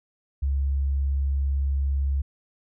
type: tone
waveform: sine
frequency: 68.9 Hz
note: C#2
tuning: 10 cents flat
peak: -21 dBFS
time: 0.42-2.22 s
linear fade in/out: 10 ms
effects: none